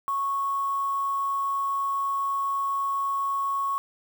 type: tone with quantisation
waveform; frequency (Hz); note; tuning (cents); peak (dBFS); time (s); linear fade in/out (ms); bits
sine; 1104; C#6; -7; -24; 0.08-3.78; 0; 7
effects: none